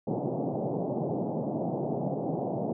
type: band-pass noise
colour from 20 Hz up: pink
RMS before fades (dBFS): -31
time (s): 0.07-2.73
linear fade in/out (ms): 5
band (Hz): 130 to 790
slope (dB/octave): 48
effects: none